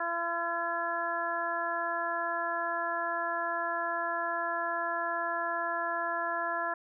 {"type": "harmonic tone", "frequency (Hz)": 339.7, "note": "F4", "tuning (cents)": -48, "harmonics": [1, 2, 3, 4, 5], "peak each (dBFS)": [-44, -35, -35, -36, -35], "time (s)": [0, 6.74], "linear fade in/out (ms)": 5, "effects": []}